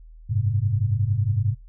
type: tone cluster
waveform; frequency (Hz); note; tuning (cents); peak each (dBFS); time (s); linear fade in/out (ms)
sine; 94.8 / 105.7 / 132.3; F#2 / G#2 / C3; +43 / +31 / +20; -26 / -21 / -27; 0.29-1.55; 20
effects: noise-tail reverb RT60 0.2 s tail -25 dB re dry + added 40 Hz sine -42 dBFS peak until 1.68 s